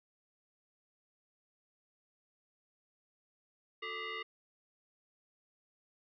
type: tone with frequency modulation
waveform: sine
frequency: 442.6 Hz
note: A4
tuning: 10 cents sharp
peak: -38 dBFS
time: 3.82-4.23 s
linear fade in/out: 10 ms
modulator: 807 Hz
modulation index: 3.4
effects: none